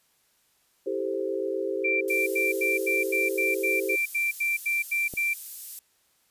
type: chord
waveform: sine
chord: A minor seventh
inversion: second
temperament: equal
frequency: 329.6 / 392 / 440 / 523.3 Hz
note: E4 / G4 / A4 / C5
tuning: 0 / 0 / 0 / 0 cents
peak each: -35 / -29 / -34 / -32 dBFS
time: 0.86-3.96 s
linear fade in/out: 10 ms
type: tone bursts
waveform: sine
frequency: 2354 Hz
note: D7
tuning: 3 cents sharp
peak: -23 dBFS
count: 14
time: 1.84-5.338 s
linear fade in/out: 10 ms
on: 170 ms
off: 86 ms
type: high-pass noise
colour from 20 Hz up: pink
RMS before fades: -38 dBFS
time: 2.08-5.79 s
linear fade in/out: 0 ms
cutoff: 12000 Hz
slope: 12 dB/octave
type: click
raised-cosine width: 2 ms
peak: -25 dBFS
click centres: 5.138 s
effects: white hiss -67 dBFS RMS until 6.3 s + resampled to 32000 Hz